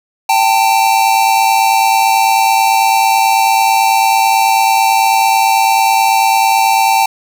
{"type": "tone pair together", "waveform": "square", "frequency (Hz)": [784, 893.1], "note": ["G5", "A5"], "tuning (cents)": [0, 26], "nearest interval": "major second", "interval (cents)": 226, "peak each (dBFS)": -12, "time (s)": [0.29, 7.06], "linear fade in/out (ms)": 5, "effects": []}